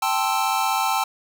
square chord, A minor seventh, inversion third, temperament equal, 784 / 880 / 1046.5 / 1318.5 Hz, G5 / A5 / C6 / E6, 0 / 0 / 0 / 0 cents, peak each -25 / -25 / -29 / -27 dBFS, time 0.02-1.04 s, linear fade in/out 5 ms, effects none

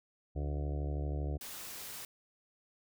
harmonic tone, 72.7 Hz, D2, 17 cents flat, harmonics 1 / 2 / 4 / 5 / 6 / 7 / 8 / 9 / 10, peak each -34 / -40 / -46 / -48 / -50 / -51 / -52 / -53 / -54 dBFS, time 0.35-1.38 s, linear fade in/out 20 ms
white noise, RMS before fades -45 dBFS, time 1.41-2.05 s, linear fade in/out 2 ms
effects none

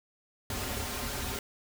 pink noise with comb filter, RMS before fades -35 dBFS, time 0.5-1.39 s, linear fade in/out 2 ms, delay 6.1 ms, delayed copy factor -1, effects none

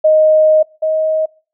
sine tone pair in turn, 622.3 / 629.2 Hz, D#5 / D#5, 0 / +19 cents, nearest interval unison, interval 19 cents, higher second, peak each -6 / -12 dBFS, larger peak first, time 0.04-0.63 / 0.82-1.26 s, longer first, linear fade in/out 10 ms, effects noise-tail reverb RT60 0.4 s tail -25 dB re dry

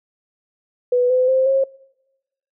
sine tone with pitch steps, 493.9 / 508.4 / 523.3 / 538.6 Hz, B4 / C5 / C5 / C#5, 0 / -50 / 0 / -50 cents, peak -13 dBFS, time 0.92-1.64 s, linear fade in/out 5 ms, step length 180 ms, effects noise-tail reverb RT60 1.0 s tail -26 dB re dry

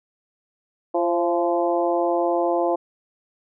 harmonic tone with a mistuned harmonic, 171.8 Hz, F3, 28 cents flat, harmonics 2 / 3 / 4 / 5 / 6, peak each -23 / -24 / -23 / -28 / -32 dBFS, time 0.94-2.76 s, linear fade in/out 10 ms, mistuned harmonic 3, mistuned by +40 cents, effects none

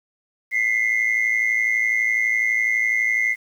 sine tone pair together, 2012 / 2124 Hz, B6 / C7, +32 / +25 cents, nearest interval minor second, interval 93 cents, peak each -19 dBFS, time 0.51-3.36 s, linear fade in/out 50 ms, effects tanh soft clip ceiling -13 dBFS + 8-bit

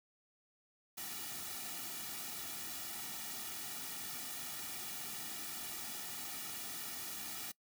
white noise with comb filter, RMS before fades -44 dBFS, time 0.97-7.52 s, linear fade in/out 10 ms, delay 1.9 ms, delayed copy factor -0.75, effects noise-tail reverb RT60 0.1 s tail -23 dB re dry

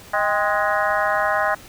harmonic tone with a mistuned harmonic, 208.9 Hz, G#3, 10 cents sharp, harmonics 3 / 4 / 5 / 6 / 7 / 8 / 9, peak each -23 / -24 / -25 / -26 / -26 / -27 / -28 dBFS, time 0.13-1.55 s, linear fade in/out 10 ms, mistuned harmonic 4, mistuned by -82 cents, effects pink hiss -43 dBFS RMS until 1.68 s

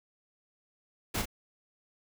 pink noise with echo, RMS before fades -32 dBFS, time 1.14-1.22 s, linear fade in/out 10 ms, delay 37 ms, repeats 1, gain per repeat -5 dB, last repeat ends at 1.257 s, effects none

